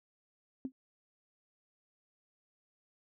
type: tone with exponential decay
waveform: sine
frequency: 261.6 Hz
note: C4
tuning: in tune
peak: -30 dBFS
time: 0.65-0.72 s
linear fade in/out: 1 ms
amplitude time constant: 15 ms
effects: none